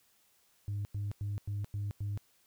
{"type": "tone bursts", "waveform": "sine", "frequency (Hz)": 101.9, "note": "G#2", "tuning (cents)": -32, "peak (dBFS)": -31, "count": 6, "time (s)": [0.68, 2.175], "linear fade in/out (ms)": 0, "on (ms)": 170, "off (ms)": 95, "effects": ["tanh soft clip ceiling -31 dBFS", "white hiss -69 dBFS RMS until 2.46 s"]}